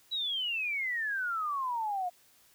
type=exponential sweep; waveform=sine; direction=down; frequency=3955 to 698.5 Hz; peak=-30 dBFS; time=0.11-2.1 s; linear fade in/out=20 ms; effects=white hiss -63 dBFS RMS until 2.54 s